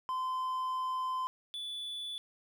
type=tone pair in turn; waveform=triangle; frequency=1029 / 3461 Hz; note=C6 / A7; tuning=-29 / -29 cents; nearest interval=octave + major sixth; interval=2100 cents; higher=second; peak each=-30 / -36 dBFS; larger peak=first; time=0.09-1.27 / 1.54-2.18 s; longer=first; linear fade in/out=0 ms; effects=none